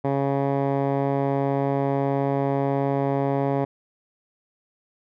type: tone with low-pass filter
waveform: 10% pulse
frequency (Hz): 138.59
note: C#3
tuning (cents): 0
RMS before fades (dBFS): -23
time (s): 0.04-3.65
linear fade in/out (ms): 10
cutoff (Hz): 960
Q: 0.84
effects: none